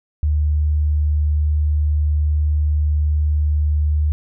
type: tone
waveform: sine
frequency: 75.1 Hz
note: D2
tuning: 39 cents sharp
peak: -14 dBFS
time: 0.23-4.12 s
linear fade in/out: 0 ms
effects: none